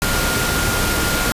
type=tone in noise; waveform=sine; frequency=1412 Hz; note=F6; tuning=19 cents sharp; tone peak=-24 dBFS; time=0.02-1.32 s; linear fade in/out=0 ms; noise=pink; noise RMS=-19 dBFS; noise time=0.02-1.32 s; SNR=-8 dB; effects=resampled to 32000 Hz